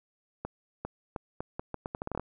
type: accelerating click train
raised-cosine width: 1 ms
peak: -20 dBFS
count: 14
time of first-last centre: 0.45-2.196 s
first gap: 400 ms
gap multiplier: 0.78
effects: none